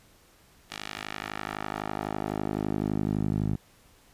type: tone with band-pass filter sweep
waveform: 10% pulse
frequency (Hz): 51.91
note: G#1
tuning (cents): 0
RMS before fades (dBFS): -31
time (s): 0.7-3.56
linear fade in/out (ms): 10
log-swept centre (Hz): 3600 to 130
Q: 0.9
effects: pink hiss -59 dBFS RMS until 4.13 s + resampled to 32000 Hz